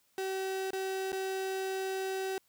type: tone with dropouts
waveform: 35% pulse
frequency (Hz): 382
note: G4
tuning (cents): -45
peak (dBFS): -31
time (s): 0.18-2.38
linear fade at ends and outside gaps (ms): 1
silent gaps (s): 0.706-0.732 / 1.12-1.128
effects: white hiss -71 dBFS RMS until 2.48 s